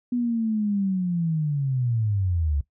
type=linear sweep; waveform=sine; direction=down; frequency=246.9 to 68.2 Hz; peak=-21 dBFS; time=0.12-2.61 s; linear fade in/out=5 ms; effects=noise-tail reverb RT60 0.1 s tail -17 dB re dry